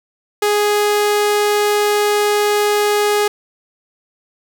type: tone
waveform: sawtooth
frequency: 415.3 Hz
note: G#4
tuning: in tune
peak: -9 dBFS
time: 0.42-3.28 s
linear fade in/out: 5 ms
effects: none